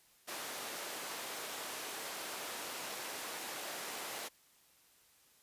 pink high-pass noise, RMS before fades -43 dBFS, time 0.27-4.29 s, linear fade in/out 20 ms, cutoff 450 Hz, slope 12 dB/octave, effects white hiss -67 dBFS RMS until 5.42 s + resampled to 32000 Hz

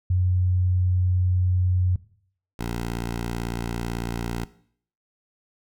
sine / 10% pulse tone pair in turn, 91 / 58.05 Hz, F#2 / A#1, -28 / -7 cents, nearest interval minor sixth, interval 779 cents, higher first, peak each -18 / -19 dBFS, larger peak first, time 0.1-1.96 / 2.59-4.45 s, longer neither, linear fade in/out 5 ms, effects noise-tail reverb RT60 0.6 s tail -18 dB re dry

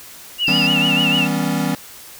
sine tone with vibrato, 2794 Hz, F7, in tune, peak -15 dBFS, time 0.38-1.28 s, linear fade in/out 50 ms, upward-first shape triangle, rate 6.7 Hz, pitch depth 110 cents each way
sine tone, 4918 Hz, D#8, 21 cents flat, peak -23 dBFS, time 0.47-0.67 s, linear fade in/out 2 ms
square chord, C# half-diminished seventh, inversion first, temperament equal with one note detuned, 161.52 / 196 / 246.9 / 277.2 Hz, E3 / G3 / B3 / C#4, -35 / 0 / 0 / 0 cents, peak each -24 dBFS, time 0.48-1.75 s, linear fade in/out 2 ms
effects white hiss -39 dBFS RMS until 2.19 s

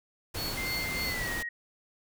pink noise, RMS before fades -36 dBFS, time 0.34-1.43 s, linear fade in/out 10 ms
square tone with tremolo, 4400 Hz, C#8, 14 cents flat, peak -34 dBFS, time 0.37-1.27 s, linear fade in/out 2 ms, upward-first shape sine, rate 3.3 Hz, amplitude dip 90%
sine tone with pitch glide, 2093 to 1886.3 Hz, C7 to A#6, 0 to +20 cents, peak -33 dBFS, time 0.57-1.49 s, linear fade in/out 5 ms, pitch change -180 cents, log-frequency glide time 1.03-1.31 s
effects none

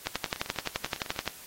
two click trains, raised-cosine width 0.2 ms, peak -11 / -21 dBFS, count 15 / 12, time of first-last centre 0.07-1.277 / 0.06-1.162 s, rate 11.6 / 9.98 Hz, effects white hiss -48 dBFS RMS until 1.46 s + AAC 48 kbps

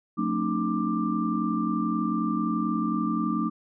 sine tone cluster, 181.2 / 225.2 / 272.4 / 303.7 / 1183 Hz, F#3 / A3 / C#4 / D#4 / D6, -36 / +40 / -30 / -42 / +12 cents, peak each -31 / -28 / -34 / -29 / -31 dBFS, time 0.17-3.5 s, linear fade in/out 20 ms, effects none

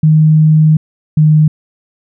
sine tone pair in turn, 155.56 / 153.86 Hz, D#3 / D#3, 0 / -19 cents, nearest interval unison, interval 19 cents, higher first, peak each -4 dBFS, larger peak neither, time 0.03-0.77 / 1.17-1.48 s, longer first, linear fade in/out 5 ms, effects none

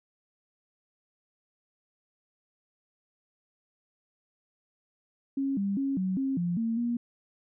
sine tone with pitch steps, 273.2 / 198.5 / 273.6 / 187.3 / 268.8 / 174.1 / 227.6 / 237.8 Hz, C#4 / G3 / C#4 / F#3 / C4 / F3 / A#3 / A#3, -25 / +22 / -23 / +21 / +47 / -5 / -41 / +35 cents, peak -26 dBFS, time 5.37-6.97 s, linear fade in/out 5 ms, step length 200 ms, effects none

